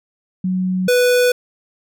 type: tone pair in turn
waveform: sine / square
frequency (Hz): 185 / 493.9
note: F#3 / B4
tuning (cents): 0 / 0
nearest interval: octave + perfect fourth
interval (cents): 1700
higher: second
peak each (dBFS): -16 / -12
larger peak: second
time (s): 0.44-0.88 / 0.88-1.32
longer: neither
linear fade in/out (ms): 5
effects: none